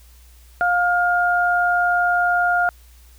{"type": "tone pair together", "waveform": "sine", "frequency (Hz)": [707.5, 1415], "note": ["F5", "F6"], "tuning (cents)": [22, 22], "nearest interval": "octave", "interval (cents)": 1200, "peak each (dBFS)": -18, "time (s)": [0.61, 2.69], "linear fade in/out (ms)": 0, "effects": ["added 60 Hz sine -45 dBFS peak until 3.18 s", "white hiss -54 dBFS RMS until 3.18 s"]}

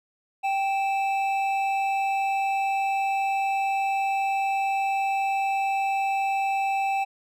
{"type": "tone pair together", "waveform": "triangle", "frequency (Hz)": [784, 2629], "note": ["G5", "E7"], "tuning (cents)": [0, -5], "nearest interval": "octave + major sixth", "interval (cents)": 2095, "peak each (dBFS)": [-21, -30], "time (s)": [0.43, 7.05], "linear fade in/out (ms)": 20, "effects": []}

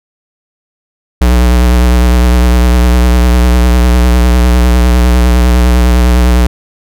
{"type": "tone with vibrato", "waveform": "square", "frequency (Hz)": 60.9, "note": "B1", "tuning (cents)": -24, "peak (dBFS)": -5, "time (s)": [1.21, 6.47], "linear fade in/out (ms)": 5, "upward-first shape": "triangle", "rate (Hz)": 9.9, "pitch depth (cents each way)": 57, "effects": []}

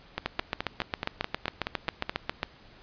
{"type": "two click trains", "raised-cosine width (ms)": 0.3, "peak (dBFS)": [-13, -11], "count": [10, 17], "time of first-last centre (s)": [[0.18, 2.095], [0.26, 2.431]], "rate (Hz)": [4.7, 7.37], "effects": ["pink hiss -54 dBFS RMS until 2.82 s", "resampled to 11025 Hz"]}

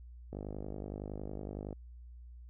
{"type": "click train", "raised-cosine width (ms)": 2, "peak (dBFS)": -28, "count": 72, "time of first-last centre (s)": [0.33, 1.728], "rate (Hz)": 50.8, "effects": ["added 60 Hz sine -48 dBFS peak until 2.49 s"]}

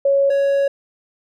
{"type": "tone pair in turn", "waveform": ["sine", "triangle"], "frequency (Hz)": [554.4, 556.5], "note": ["C#5", "C#5"], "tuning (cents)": [0, 7], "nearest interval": "unison", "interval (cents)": 7, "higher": "second", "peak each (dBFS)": -12, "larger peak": "neither", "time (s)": [[0.05, 0.3], [0.3, 0.68]], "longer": "second", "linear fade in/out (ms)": 5, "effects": []}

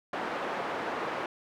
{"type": "band-pass noise", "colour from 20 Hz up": "pink", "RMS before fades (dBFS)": -34, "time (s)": [0.13, 1.26], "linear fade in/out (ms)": 2, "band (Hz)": [400, 1600], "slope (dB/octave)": 12, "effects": []}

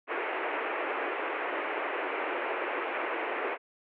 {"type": "band-pass noise", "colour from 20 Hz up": "pink", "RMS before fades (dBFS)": -33, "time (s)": [0.07, 3.58], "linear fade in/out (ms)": 50, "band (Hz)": [330, 2600], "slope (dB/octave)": 48, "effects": []}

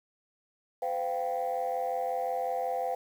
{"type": "chord", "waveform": "sine", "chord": "C suspended fourth", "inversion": "none", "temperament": "equal with one note detuned", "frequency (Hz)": [510.7, 698.5, 784], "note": ["C5", "F5", "G5"], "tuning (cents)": [-42, 0, 0], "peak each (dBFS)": -32, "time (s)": [0.82, 2.95], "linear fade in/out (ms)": 5, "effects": ["tanh soft clip ceiling -23 dBFS", "9-bit"]}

